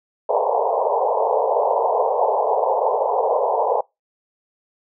pink band-pass noise, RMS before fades -19 dBFS, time 0.29-3.81 s, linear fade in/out 5 ms, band 430 to 990 Hz, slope 96 dB/octave, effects noise-tail reverb RT60 0.2 s tail -24 dB re dry

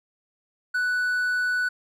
triangle tone, 1485 Hz, F#6, 6 cents sharp, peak -20 dBFS, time 0.74-1.69 s, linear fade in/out 10 ms, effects none

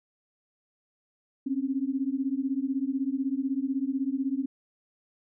sine beating tone pair, 261.6 / 277.6 Hz, C4 / C#4, 0 / +3 cents, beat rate 16 Hz, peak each -29 dBFS, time 1.46-4.46 s, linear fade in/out 10 ms, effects none

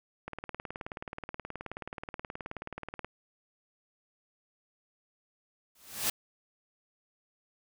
click train, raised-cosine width 0.5 ms, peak -23 dBFS, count 53, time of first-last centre 0.28-3.046 s, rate 18.8 Hz
white noise with exponential growth, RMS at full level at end -26 dBFS, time 5.75-6.1 s, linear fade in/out 5 ms, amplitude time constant 75 ms
effects none

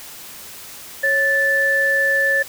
sine tone pair together, 550.2 / 1754 Hz, C#5 / A6, -13 / -6 cents, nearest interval octave + minor sixth, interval 2007 cents, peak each -22 / -15 dBFS, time 1.03-2.43 s, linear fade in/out 10 ms, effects white hiss -37 dBFS RMS until 2.48 s

